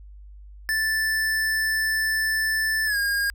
square tone with pitch glide, 1760 to 1623.3 Hz, A6 to G#6, 0 to -40 cents, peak -22 dBFS, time 0.69-3.3 s, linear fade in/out 0 ms, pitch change -140 cents, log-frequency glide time 2.86-2.97 s, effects added 50 Hz sine -41 dBFS peak until 3.34 s

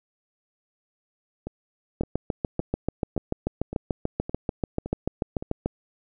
two click trains, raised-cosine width 2 ms, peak -19 / -11 dBFS, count 8 / 26, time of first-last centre 1.47-5.425 / 2.01-5.66 s, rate 1.77 / 6.85 Hz, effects none

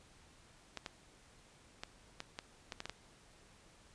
clicks, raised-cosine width 0.2 ms, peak -24 dBFS, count 9, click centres 0.773 / 0.862 / 1.835 / 2.204 / 2.389 / 2.722 / 2.804 / 2.856 / 2.896 s, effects pink hiss -63 dBFS RMS until 3.94 s + resampled to 22050 Hz

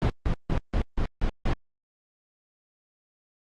brown noise bursts, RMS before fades -23 dBFS, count 7, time 0.02-1.533 s, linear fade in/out 0 ms, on 79 ms, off 160 ms, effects low-pass 4000 Hz 12 dB/octave + Opus 24 kbps

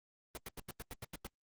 pink noise bursts, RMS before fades -44 dBFS, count 9, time 0.35-1.269 s, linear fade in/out 0 ms, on 23 ms, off 89 ms, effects Opus 32 kbps

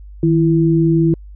sine tone pair together, 158.5 / 332.2 Hz, D#3 / E4, +32 / +13 cents, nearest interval octave + minor second, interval 1281 cents, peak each -13 dBFS, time 0.23-1.14 s, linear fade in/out 2 ms, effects added 50 Hz sine -33 dBFS peak until 1.35 s

